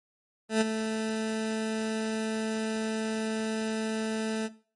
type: tone with ADSR envelope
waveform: 20% pulse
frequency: 220 Hz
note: A3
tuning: in tune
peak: -15 dBFS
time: 0.49-4.49 s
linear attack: 120 ms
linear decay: 22 ms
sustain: -9 dB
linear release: 34 ms
effects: noise-tail reverb RT60 0.4 s tail -17 dB re dry + MP3 48 kbps